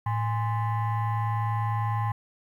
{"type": "tone with frequency modulation", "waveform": "sine", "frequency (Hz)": 110, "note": "A2", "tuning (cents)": 0, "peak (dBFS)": -23, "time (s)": [0.06, 2.12], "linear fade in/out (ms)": 5, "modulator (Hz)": 931, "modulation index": 0.83, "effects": ["tanh soft clip ceiling -20 dBFS", "10-bit"]}